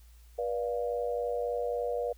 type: chord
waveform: sine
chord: B diminished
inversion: none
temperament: equal with one note detuned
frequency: 483.7 / 587.3 / 698.5 Hz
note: B4 / D5 / F5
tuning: -36 / 0 / 0 cents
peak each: -31 / -35 / -37 dBFS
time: 0.38-2.13 s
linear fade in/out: 10 ms
effects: added 58 Hz sine -52 dBFS peak until 2.17 s + white hiss -65 dBFS RMS until 2.17 s